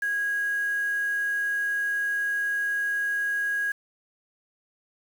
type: tone with quantisation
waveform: sine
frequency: 1648 Hz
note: G#6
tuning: 14 cents flat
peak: -24 dBFS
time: 0.02-3.72 s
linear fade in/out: 5 ms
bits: 7
effects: none